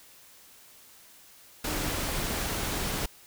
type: tone in noise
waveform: sine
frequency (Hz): 304.6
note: D#4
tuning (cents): -37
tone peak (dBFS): -38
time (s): 1.67-1.93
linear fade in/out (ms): 5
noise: pink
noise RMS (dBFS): -31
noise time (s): 1.64-3.06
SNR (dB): -10
effects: white hiss -54 dBFS RMS until 3.26 s